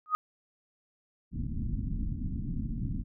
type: tone with exponential growth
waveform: sine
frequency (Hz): 1248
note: D#6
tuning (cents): +5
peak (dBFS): -19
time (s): 0.06-0.15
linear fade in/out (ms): 0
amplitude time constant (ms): 19
type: low-pass noise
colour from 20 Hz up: pink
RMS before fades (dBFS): -33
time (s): 1.31-3.04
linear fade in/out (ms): 50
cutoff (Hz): 270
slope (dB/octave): 48
effects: none